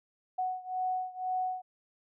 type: beating tone pair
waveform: sine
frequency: 740 / 742 Hz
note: F#5 / F#5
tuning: 0 / +5 cents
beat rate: 2 Hz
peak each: -33 / -35 dBFS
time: 0.38-1.62 s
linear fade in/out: 10 ms
effects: none